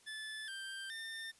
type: tone with pitch steps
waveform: 25% pulse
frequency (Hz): 1741 / 1574 / 1805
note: A6 / G6 / A6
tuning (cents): -19 / +7 / +44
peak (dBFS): -39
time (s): 0.06-1.32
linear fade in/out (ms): 20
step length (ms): 420
effects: white hiss -66 dBFS RMS until 1.39 s + resampled to 24000 Hz